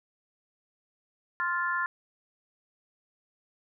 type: harmonic tone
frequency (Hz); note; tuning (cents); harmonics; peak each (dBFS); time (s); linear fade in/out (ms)
349.2; F4; 0; 3 / 4 / 5; -31 / -31 / -31; 1.4-1.86; 0
effects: none